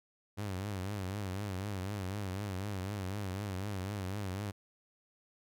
sawtooth tone with vibrato, 98 Hz, G2, in tune, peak -32 dBFS, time 0.37-4.52 s, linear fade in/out 20 ms, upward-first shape triangle, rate 4 Hz, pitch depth 140 cents each way, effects none

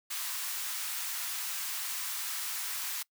white high-pass noise, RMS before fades -36 dBFS, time 0.1-3.03 s, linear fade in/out 10 ms, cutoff 920 Hz, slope 24 dB/octave, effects noise-tail reverb RT60 0.1 s tail -23 dB re dry

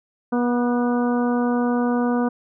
harmonic tone with a mistuned harmonic, 242.4 Hz, B3, 32 cents flat, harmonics 1 / 2 / 3 / 4 / 5 / 6, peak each -19 / -25 / -29 / -31 / -33 / -35 dBFS, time 0.32-2.29 s, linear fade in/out 10 ms, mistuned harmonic 6, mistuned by +30 cents, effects none

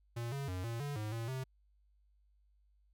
square tone with pitch steps, 117.7 / 139.1 / 91.6 / 116.1 / 143.9 / 106.8 / 114.9 / 130.8 Hz, A#2 / C#3 / F#2 / A#2 / D3 / G#2 / A#2 / C3, +17 / +6 / -17 / -7 / -35 / +49 / -25 / 0 cents, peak -38 dBFS, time 0.16-1.44 s, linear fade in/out 10 ms, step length 160 ms, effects added 50 Hz sine -67 dBFS peak until 2.93 s

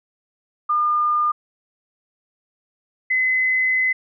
sine tone pair in turn, 1209 / 2033 Hz, D6 / B6, +50 / +50 cents, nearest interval major sixth, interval 900 cents, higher second, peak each -16 dBFS, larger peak neither, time 0.69-1.32 / 3.1-3.93 s, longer second, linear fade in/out 10 ms, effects none

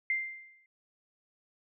sine tone with exponential decay, 2093 Hz, C7, in tune, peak -25 dBFS, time 0.1-0.66 s, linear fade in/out 2 ms, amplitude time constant 120 ms, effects none

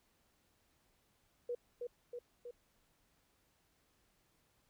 sine tone with echo, 484 Hz, B4, 35 cents flat, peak -36 dBFS, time 1.49-1.55 s, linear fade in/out 5 ms, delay 320 ms, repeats 3, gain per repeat -3 dB, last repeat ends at 2.51 s, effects pink hiss -75 dBFS RMS until 4.69 s

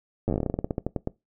slowing click train, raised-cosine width 2 ms, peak -13 dBFS, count 20, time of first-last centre 0.28-1.074 s, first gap 9 ms, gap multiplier 1.15, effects noise-tail reverb RT60 0.2 s tail -21 dB re dry

